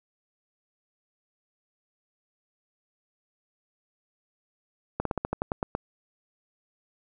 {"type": "slowing click train", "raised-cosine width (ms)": 1, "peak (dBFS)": -13, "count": 10, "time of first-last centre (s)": [5, 5.751], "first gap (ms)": 53, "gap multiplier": 1.11, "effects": []}